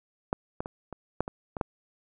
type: clicks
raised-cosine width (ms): 1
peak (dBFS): -12 / -17 / -22 / -24 / -11 / -20 / -20 / -12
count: 8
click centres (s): 0.329 / 0.605 / 0.659 / 0.927 / 1.206 / 1.279 / 1.568 / 1.612
effects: none